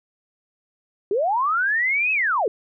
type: linear two-way sweep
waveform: sine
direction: up then down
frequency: 370 to 2604 to 370 Hz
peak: -18 dBFS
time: 1.11-2.48 s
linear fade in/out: 2 ms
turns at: 2.12 s
effects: none